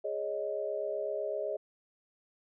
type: chord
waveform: sine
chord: Ab suspended fourth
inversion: none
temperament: equal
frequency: 415.3 / 554.4 / 622.3 Hz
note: Ab4 / Db5 / Eb5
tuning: 0 / 0 / 0 cents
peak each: -37 / -37 / -35 dBFS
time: 0.04-1.57 s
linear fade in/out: 10 ms
effects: none